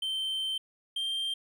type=tone pair in turn; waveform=triangle; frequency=3111 / 3169 Hz; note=G7 / G7; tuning=-14 / +18 cents; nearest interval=unison; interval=32 cents; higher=second; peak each=-28 dBFS; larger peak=neither; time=0.02-0.58 / 0.96-1.34 s; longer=first; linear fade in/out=5 ms; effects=none